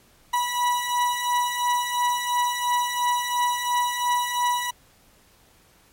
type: beating tone pair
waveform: 40% pulse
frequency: 974 / 976.9 Hz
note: B5 / B5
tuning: -24 / -19 cents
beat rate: 2.9 Hz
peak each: -26 / -22 dBFS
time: 0.33-4.71 s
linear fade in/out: 10 ms
effects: pink hiss -57 dBFS RMS until 5.92 s + MP3 64 kbps